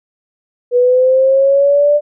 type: linear sweep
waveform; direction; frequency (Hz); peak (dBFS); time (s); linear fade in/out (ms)
sine; up; 485.9 to 593; -7; 0.71-2.01; 50
effects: none